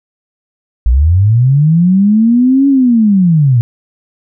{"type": "linear two-way sweep", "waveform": "sine", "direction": "up then down", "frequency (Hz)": [54.1, 280.7, 113], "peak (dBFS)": -5, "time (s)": [0.86, 3.61], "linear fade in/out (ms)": 0, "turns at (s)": 2.68, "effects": []}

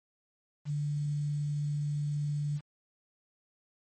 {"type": "tone with quantisation", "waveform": "sine", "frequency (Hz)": 146.83, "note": "D3", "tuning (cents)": 0, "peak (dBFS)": -29, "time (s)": [0.65, 2.61], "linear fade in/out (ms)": 50, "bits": 9, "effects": ["MP3 32 kbps"]}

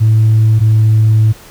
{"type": "tone pair in turn", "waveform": "sine", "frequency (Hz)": [110, 109.41], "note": ["A2", "A2"], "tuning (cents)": [0, -9], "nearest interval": "unison", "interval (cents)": 9, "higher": "first", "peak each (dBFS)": -4, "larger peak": "neither", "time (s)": [[0, 0.6], [0.6, 1.33]], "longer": "second", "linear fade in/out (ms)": 20, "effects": ["tanh soft clip ceiling -3 dBFS", "pink hiss -38 dBFS RMS until 1.5 s"]}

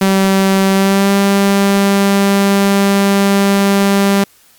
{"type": "tone with pitch glide", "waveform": "sawtooth", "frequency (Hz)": [193.1, 198.3], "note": ["G3", "G3"], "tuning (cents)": [-26, 20], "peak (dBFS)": -5, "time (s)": [0.01, 4.24], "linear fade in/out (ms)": 5, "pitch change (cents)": 46, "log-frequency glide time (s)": [0.72, 1.11], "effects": ["white hiss -48 dBFS RMS until 4.58 s", "Opus 48 kbps"]}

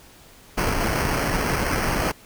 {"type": "noise with sample-and-hold", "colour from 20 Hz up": "pink", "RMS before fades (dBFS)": -23, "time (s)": [0.57, 2.12], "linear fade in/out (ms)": 10, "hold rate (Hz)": 3675, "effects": ["pink hiss -49 dBFS RMS until 2.25 s"]}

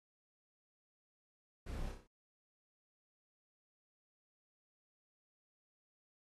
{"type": "noise with echo", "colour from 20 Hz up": "brown", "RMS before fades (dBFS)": -44, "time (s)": [1.66, 1.92], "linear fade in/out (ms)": 10, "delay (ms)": 30, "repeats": 5, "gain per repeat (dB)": -4, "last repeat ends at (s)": 2.07, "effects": ["AAC 32 kbps"]}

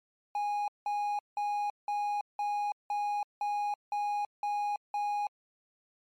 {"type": "tone bursts", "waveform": "triangle", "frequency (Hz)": 825, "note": "G#5", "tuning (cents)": -12, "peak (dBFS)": -27, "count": 10, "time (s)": [0.35, 5.27], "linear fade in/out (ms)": 2, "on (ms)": 330, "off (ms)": 180, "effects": ["MP3 64 kbps"]}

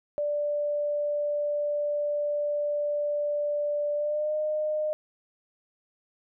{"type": "tone with pitch glide", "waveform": "sine", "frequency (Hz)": [587.3, 611.2], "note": ["D5", "D#5"], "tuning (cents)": [0, -31], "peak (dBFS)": -25, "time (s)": [0.18, 4.93], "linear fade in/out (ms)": 0, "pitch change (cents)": 69, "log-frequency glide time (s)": [3.95, 4.35], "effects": []}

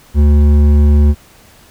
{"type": "tone with hard clipping", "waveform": "sine", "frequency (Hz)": 73.42, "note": "D2", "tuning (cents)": 0, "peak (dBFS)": -7, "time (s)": [0.14, 1.15], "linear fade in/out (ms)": 50, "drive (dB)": 9, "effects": ["pink hiss -44 dBFS RMS until 1.7 s"]}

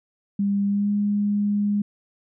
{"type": "tone with pitch glide", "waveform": "sine", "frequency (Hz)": [200.5, 205.2], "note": ["G3", "G#3"], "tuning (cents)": [39, -21], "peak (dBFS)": -19, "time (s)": [0.39, 1.82], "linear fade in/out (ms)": 5, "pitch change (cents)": 40, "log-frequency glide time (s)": [0.67, 0.91], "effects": []}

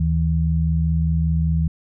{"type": "tone pair together", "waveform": "sine", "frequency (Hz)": [76.3, 161.41], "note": ["D#2", "E3"], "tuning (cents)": [-33, -36], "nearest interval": "octave + minor second", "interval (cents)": 1297, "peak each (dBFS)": -19, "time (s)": [0, 1.68], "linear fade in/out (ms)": 5, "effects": []}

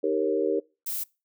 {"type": "chord", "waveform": "sine", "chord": "Eb dominant seventh", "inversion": "none", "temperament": "equal with one note detuned", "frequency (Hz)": [311.1, 392, 466.2, 545.2], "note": ["Eb4", "G4", "Bb4", "Db5"], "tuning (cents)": [0, 0, 0, -29], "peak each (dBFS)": [-30, -27, -26, -30], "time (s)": [0.03, 0.6], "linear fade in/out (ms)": 10}
{"type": "noise", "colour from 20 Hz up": "violet", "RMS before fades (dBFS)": -31, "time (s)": [0.86, 1.04], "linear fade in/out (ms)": 10}
{"effects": ["noise-tail reverb RT60 0.3 s tail -25 dB re dry"]}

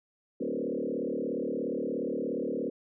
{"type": "tone with frequency modulation", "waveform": "sine", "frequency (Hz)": 370, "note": "F#4", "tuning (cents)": 0, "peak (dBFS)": -29, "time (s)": [0.4, 2.7], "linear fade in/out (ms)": 10, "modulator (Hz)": 37, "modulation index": 4.1, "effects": []}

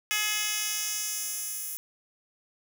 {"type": "tone with high-pass filter sweep", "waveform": "10% pulse", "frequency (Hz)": 423.5, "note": "G#4", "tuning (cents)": 34, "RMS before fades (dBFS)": -31, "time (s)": [0.11, 1.77], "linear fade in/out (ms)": 0, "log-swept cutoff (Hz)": [2600, 11000], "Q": 0.95, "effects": []}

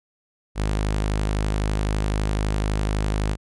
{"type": "tone", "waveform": "sawtooth", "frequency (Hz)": 51.91, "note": "G#1", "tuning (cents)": 0, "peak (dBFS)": -17, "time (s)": [0.55, 3.37], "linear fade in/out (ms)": 50, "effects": ["resampled to 24000 Hz"]}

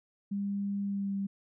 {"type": "tone with pitch glide", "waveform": "sine", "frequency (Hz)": [200.3, 197.2], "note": ["G3", "G3"], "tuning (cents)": [38, 11], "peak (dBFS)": -30, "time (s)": [0.31, 1.27], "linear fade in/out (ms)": 10, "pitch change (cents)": -27, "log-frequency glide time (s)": [0.83, 1.15], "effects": []}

